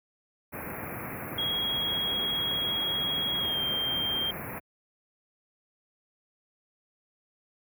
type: band-stop noise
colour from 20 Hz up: pink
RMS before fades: -36 dBFS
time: 0.52-4.6 s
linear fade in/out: 20 ms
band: 2500 to 11000 Hz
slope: 96 dB/octave
type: tone with pitch glide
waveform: sine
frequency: 3295 to 3188 Hz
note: G#7 to G7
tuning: -14 to +28 cents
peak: -27 dBFS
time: 1.38-4.31 s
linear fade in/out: 5 ms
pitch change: -58 cents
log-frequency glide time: 3.39-3.6 s
effects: high-pass 100 Hz 12 dB/octave